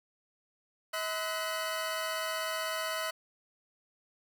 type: tone cluster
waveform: 20% pulse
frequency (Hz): 640 / 1020 / 1488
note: D#5 / C6 / F#6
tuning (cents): +49 / -44 / +9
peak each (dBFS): -30 / -35 / -33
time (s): 0.93-3.11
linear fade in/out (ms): 10
effects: none